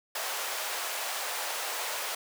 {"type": "high-pass noise", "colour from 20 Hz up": "pink", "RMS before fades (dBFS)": -34, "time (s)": [0.15, 2.15], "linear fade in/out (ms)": 5, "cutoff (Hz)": 570, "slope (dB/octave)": 24, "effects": []}